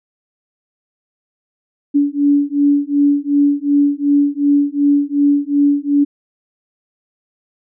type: beating tone pair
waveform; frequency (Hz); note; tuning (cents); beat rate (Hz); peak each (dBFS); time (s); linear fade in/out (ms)
sine; 285.1 / 287.8; C#4 / D4; +49 / -35; 2.7; -14 / -14; 1.94-6.05; 20
effects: none